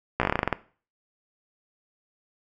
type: slowing click train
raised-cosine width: 0.5 ms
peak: -7 dBFS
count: 12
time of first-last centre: 0.2-0.527 s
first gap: 15 ms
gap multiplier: 1.13
effects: noise-tail reverb RT60 0.4 s tail -17 dB re dry